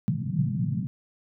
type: band-pass noise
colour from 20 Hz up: pink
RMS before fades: -27 dBFS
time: 0.08-0.87 s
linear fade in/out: 0 ms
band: 120 to 200 Hz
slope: 48 dB/octave
effects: none